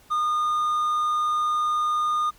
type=tone; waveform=triangle; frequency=1221 Hz; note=D#6; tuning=33 cents flat; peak=-19 dBFS; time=0.1-2.31 s; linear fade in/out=20 ms; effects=pink hiss -55 dBFS RMS until 2.38 s